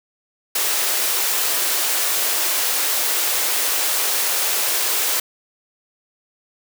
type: high-pass noise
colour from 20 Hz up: white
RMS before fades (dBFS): -20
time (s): 0.55-5.2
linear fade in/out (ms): 5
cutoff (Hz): 350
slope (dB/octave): 24
effects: none